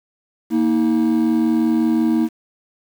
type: tone pair together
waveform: triangle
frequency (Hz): 233.4 / 319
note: A#3 / D#4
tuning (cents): +2 / +43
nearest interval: perfect fourth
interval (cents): 541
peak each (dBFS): -14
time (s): 0.5-2.29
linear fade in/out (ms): 50
effects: tanh soft clip ceiling -8 dBFS + 7-bit